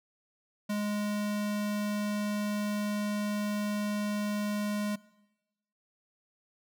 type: tone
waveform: square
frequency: 207.7 Hz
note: G#3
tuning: in tune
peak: -30 dBFS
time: 0.69-4.96 s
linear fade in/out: 10 ms
effects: noise-tail reverb RT60 1.0 s tail -21 dB re dry